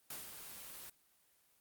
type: noise with ADSR envelope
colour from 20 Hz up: white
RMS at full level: -44 dBFS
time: 0.1-0.9 s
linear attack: 4 ms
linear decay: 150 ms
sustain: -6 dB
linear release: 5 ms
effects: white hiss -72 dBFS RMS until 1.6 s + Opus 24 kbps